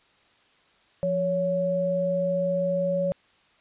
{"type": "tone pair together", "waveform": "sine", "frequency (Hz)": [174.61, 559.3], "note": ["F3", "C#5"], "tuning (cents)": [0, 15], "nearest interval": "octave + minor sixth", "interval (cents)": 2015, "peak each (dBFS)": [-29, -23], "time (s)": [1.03, 3.12], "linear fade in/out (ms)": 0, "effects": ["white hiss -61 dBFS RMS until 3.6 s", "resampled to 8000 Hz"]}